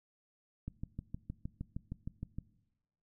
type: click train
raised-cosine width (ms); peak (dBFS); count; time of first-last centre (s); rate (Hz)
5; -27; 12; 0.68-2.385; 6.45
effects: noise-tail reverb RT60 1.0 s tail -20 dB re dry